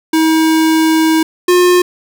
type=tone pair in turn; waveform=square; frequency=319.4 / 357.8 Hz; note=D#4 / F4; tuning=+45 / +42 cents; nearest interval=major second; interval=197 cents; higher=second; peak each=-9 / -7 dBFS; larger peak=second; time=0.13-1.23 / 1.48-1.82 s; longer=first; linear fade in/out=5 ms; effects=none